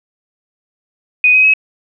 sine tone with pitch steps, 2489 / 2524 / 2559 Hz, D#7 / D#7 / D#7, 0 / +24 / +48 cents, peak -6 dBFS, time 1.24-1.537 s, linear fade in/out 2 ms, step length 99 ms, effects none

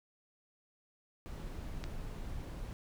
brown noise, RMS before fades -42 dBFS, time 1.26-2.73 s, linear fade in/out 0 ms
click, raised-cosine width 0.2 ms, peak -25 dBFS, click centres 1.84 s
effects none

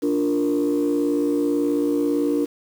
sine chord, Bb major, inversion first, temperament just, 291.4 / 349.6 / 466.2 Hz, D4 / F4 / Bb4, -13 / +2 / 0 cents, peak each -19 / -24 / -23 dBFS, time 0.02-2.46 s, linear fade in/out 20 ms, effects tanh soft clip ceiling -13 dBFS + 7-bit

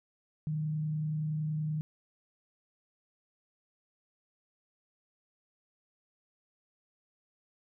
sine tone with frequency modulation, 153.8 Hz, D#3, 20 cents flat, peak -30 dBFS, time 0.47-1.81 s, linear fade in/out 0 ms, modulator 30.6 Hz, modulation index 0.21, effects none

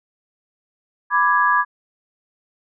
sine chord, G# diminished, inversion first, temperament equal with one note detuned, 991.8 / 1174.7 / 1661.2 Hz, B5 / D6 / G#6, +7 / 0 / 0 cents, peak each -18 dBFS, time 1.1-1.65 s, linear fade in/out 50 ms, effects none

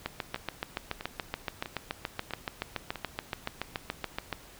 two click trains, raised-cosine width 0.3 ms, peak -15 / -21 dBFS, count 31 / 5, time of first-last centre 0.06-4.327 / 0.36-2.957 s, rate 7.03 / 1.54 Hz, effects pink hiss -52 dBFS RMS until 4.59 s

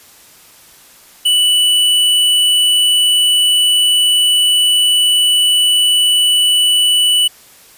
sine tone with hard clipping, 2967 Hz, F#7, 4 cents sharp, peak -10 dBFS, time 1.25-7.28 s, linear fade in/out 10 ms, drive 16 dB, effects white hiss -43 dBFS RMS until 7.77 s + resampled to 32000 Hz

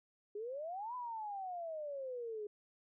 sine exponential two-way sweep, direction up then down, 401.7 to 1012 to 409.7 Hz, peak -40 dBFS, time 0.35-2.47 s, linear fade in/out 5 ms, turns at 0.95 s, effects none

